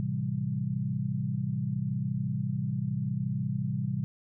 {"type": "chord", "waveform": "sine", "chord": "A minor seventh", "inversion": "none", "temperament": "equal", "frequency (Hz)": [110, 130.81, 164.81, 196], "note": ["A2", "C3", "E3", "G3"], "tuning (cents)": [0, 0, 0, 0], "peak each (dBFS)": [-36, -31, -35, -34], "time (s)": [0, 4.04], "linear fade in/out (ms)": 0, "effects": []}